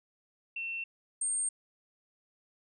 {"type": "tone pair in turn", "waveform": "sine", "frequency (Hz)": [2700, 8607], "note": ["E7", "C9"], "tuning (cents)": [41, 48], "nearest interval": "octave + minor sixth", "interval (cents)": 2007, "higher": "second", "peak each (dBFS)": [-34, -29], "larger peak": "second", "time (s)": [[0.56, 0.84], [1.21, 1.49]], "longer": "neither", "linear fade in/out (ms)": 5, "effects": []}